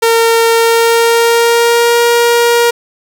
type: tone with pitch glide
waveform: sawtooth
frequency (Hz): 458.3 to 472.5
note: A#4 to A#4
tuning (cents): -29 to +23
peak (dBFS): -3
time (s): 0.02-2.71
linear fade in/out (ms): 10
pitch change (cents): +52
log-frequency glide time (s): 0.53-2.01
effects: none